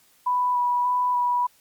sine tone with vibrato, 984 Hz, B5, 7 cents flat, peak -19 dBFS, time 0.26-1.47 s, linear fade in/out 10 ms, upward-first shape square, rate 1.7 Hz, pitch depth 12 cents each way, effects white hiss -59 dBFS RMS until 1.6 s + MP3 96 kbps

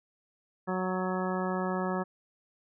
harmonic tone with a mistuned harmonic, 185 Hz, F#3, in tune, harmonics 1 / 2 / 3 / 4 / 5 / 6 / 7 / 9, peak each -32 / -35 / -37 / -38 / -39 / -40 / -40 / -42 dBFS, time 0.67-2.04 s, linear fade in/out 20 ms, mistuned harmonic 9, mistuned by +20 cents, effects none

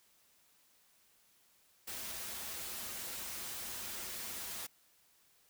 white noise with comb filter, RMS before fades -43 dBFS, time 1.87-4.67 s, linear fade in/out 10 ms, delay 6.8 ms, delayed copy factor -0.55, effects white hiss -69 dBFS RMS until 5.49 s

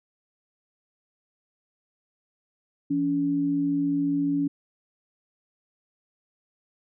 sine tone pair together, 168.95 / 283.5 Hz, E3 / C#4, +43 / +39 cents, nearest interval major sixth, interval 896 cents, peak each -32 / -22 dBFS, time 2.9-4.48 s, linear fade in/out 10 ms, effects none

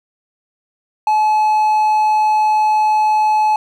triangle tone, 857 Hz, A5, 46 cents flat, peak -9 dBFS, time 1.07-3.56 s, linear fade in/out 2 ms, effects none

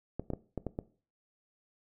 clicks, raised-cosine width 2 ms, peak -21 dBFS, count 6, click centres 0.196 / 0.303 / 0.335 / 0.577 / 0.667 / 0.789 s, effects noise-tail reverb RT60 0.4 s tail -18 dB re dry

